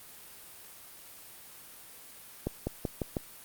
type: accelerating click train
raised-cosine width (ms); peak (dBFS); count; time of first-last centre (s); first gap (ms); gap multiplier
2; -17; 5; 2.47-3.168; 200; 0.91
effects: white hiss -50 dBFS RMS until 3.44 s + Opus 32 kbps